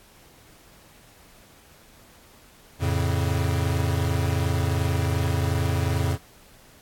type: chord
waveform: square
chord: F augmented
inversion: none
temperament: equal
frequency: 87.31 / 110 / 138.59 Hz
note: F2 / A2 / C#3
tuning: 0 / 0 / 0 cents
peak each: -25 / -28 / -28 dBFS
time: 2.79-6.18 s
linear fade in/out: 50 ms
effects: pink hiss -53 dBFS RMS until 6.81 s + AAC 64 kbps